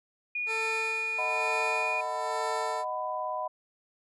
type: tone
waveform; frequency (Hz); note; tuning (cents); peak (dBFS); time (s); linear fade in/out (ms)
sine; 2448; D#7; -29; -29; 0.35-2.01; 5
type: tone with tremolo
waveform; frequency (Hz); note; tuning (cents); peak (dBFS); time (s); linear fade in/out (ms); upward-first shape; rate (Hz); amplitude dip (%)
15% pulse; 445.6; A4; +22; -25; 0.46-2.85; 50; sine; 1.1; 65
type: chord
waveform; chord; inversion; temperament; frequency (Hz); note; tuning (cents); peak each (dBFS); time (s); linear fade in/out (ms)
sine; B major; first; equal with one note detuned; 622.3 / 740 / 998.1; D#5 / F#5 / B5; 0 / 0 / +18; -35 / -36 / -33; 1.18-3.48; 10
effects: resampled to 24000 Hz